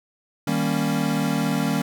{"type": "chord", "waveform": "square", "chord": "Eb dominant seventh", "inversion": "none", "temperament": "equal", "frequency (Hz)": [155.56, 196, 233.1, 277.2], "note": ["Eb3", "G3", "Bb3", "Db4"], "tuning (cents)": [0, 0, 0, 0], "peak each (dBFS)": -27, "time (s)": [0.47, 1.82], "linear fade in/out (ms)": 5, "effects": []}